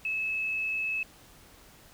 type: tone with frequency modulation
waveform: sine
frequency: 2595 Hz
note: E7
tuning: 28 cents flat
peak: -28 dBFS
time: 0.05-1.03 s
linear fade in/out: 2 ms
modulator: 34.8 Hz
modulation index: 0.56
effects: pink hiss -55 dBFS RMS until 1.93 s